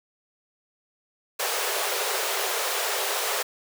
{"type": "high-pass noise", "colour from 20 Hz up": "pink", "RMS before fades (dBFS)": -27, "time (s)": [1.39, 3.43], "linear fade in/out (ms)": 10, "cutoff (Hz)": 380, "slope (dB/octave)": 96, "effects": []}